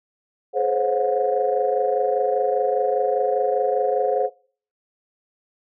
sine tone cluster, 424.1 / 515 / 540 / 722 Hz, G#4 / C5 / C#5 / F#5, +36 / -28 / -45 / -43 cents, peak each -23 dBFS, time 0.53-4.3 s, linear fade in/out 50 ms, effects noise-tail reverb RT60 0.5 s tail -25 dB re dry + tanh soft clip ceiling -8 dBFS

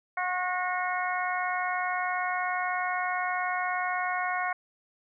harmonic tone with a mistuned harmonic, 363.2 Hz, F#4, 32 cents flat, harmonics 2 / 3 / 4 / 5 / 6, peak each -31 / -33 / -34 / -35 / -36 dBFS, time 0.17-4.53 s, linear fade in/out 5 ms, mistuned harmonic 5, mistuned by +27 cents, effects none

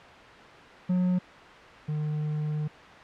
triangle tone pair in turn, 181.3 / 151.55 Hz, F#3 / D#3, -35 / -45 cents, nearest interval minor third, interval 310 cents, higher first, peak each -20 / -25 dBFS, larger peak first, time 0.89-1.19 / 1.88-2.68 s, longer second, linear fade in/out 10 ms, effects white hiss -46 dBFS RMS until 3.03 s + low-pass 2000 Hz 12 dB/octave

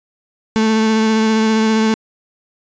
35% pulse tone with vibrato, 220 Hz, A3, in tune, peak -10 dBFS, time 0.56-1.94 s, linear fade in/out 0 ms, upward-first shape triangle, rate 15 Hz, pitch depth 19 cents each way, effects resampled to 16000 Hz

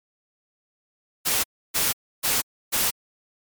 white noise bursts, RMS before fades -22 dBFS, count 4, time 1.25-2.91 s, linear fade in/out 20 ms, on 190 ms, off 300 ms, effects MP3 96 kbps

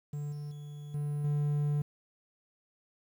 triangle tone with level steps, 146.6 Hz, D3, 3 cents flat, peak -32 / -35 / -39 / -29 / -25 dBFS, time 0.13-1.82 s, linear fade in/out 5 ms, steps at 0.32 / 0.51 / 0.94 / 1.24 s, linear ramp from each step 5 ms, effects 10-bit

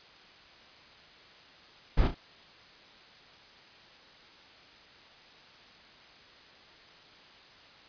brown noise with echo, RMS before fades -23 dBFS, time 1.97-2.08 s, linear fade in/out 10 ms, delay 34 ms, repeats 2, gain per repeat -8 dB, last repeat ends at 2.148 s, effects white hiss -54 dBFS RMS until 7.88 s + resampled to 11025 Hz

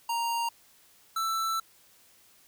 square tone pair in turn, 932.3 / 1327.3 Hz, A#5 / E6, 0 / +12 cents, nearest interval tritone, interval 612 cents, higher second, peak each -28 dBFS, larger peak neither, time 0.09-0.49 / 1.16-1.6 s, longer second, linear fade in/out 5 ms, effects white hiss -60 dBFS RMS until 2.47 s

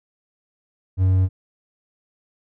triangle tone, 93.5 Hz, F#2, 19 cents sharp, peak -12 dBFS, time 0.97-1.29 s, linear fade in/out 50 ms, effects none

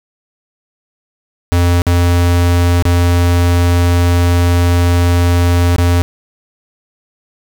square tone with dropouts, 87.31 Hz, F2, in tune, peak -9 dBFS, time 1.52-6.02 s, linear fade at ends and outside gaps 0 ms, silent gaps 1.819-1.867 / 2.824-2.853 / 5.762-5.783 s, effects none

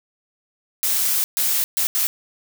blue noise bursts at uneven times, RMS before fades -20 dBFS, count 4, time 0.83-1.24 / 1.37-1.64 / 1.77-1.87 / 1.95-2.07 s, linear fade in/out 0 ms, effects none

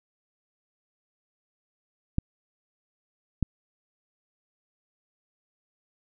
clicks, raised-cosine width 5 ms, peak -11 dBFS, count 2, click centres 2.184 / 3.427 s, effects none

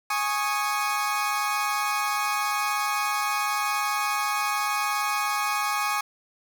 30% pulse chord, Ab suspended fourth, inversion none, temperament equal with one note detuned, 830.6 / 1103.6 / 1244.5 Hz, Ab5 / Db6 / Eb6, 0 / -8 / 0 cents, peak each -26 dBFS, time 0.1-6.01 s, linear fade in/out 5 ms, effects 9-bit

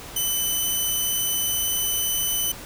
5% pulse tone with vibrato, 3012 Hz, F#7, 30 cents sharp, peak -14 dBFS, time 0.16-2.52 s, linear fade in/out 5 ms, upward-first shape sine, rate 18 Hz, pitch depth 8 cents each way, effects pink hiss -39 dBFS RMS until 2.65 s

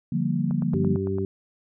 sine chord, G minor seventh, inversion second, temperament equal, 146.83 / 174.61 / 196 / 233.1 Hz, D3 / F3 / G3 / Bb3, 0 / 0 / 0 / 0 cents, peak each -27 / -26 / -30 / -27 dBFS, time 0.12-0.96 s, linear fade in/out 5 ms
click train, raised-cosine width 1 ms, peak -25 dBFS, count 7, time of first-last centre 0.51-1.184 s, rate 8.9 Hz
harmonic tone, 96.5 Hz, G2, 27 cents flat, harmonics 1 / 2 / 3 / 4, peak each -29 / -30 / -34 / -27 dBFS, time 0.74-1.25 s, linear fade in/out 0 ms
effects none

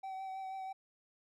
triangle tone with vibrato, 765 Hz, G5, 42 cents flat, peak -38 dBFS, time 0.03-0.73 s, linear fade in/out 10 ms, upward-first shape triangle, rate 6.2 Hz, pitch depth 22 cents each way, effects none

